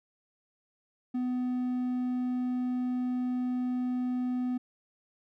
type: tone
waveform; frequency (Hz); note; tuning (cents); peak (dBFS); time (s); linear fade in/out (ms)
triangle; 250; B3; +21; -26; 1.14-4.58; 10
effects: none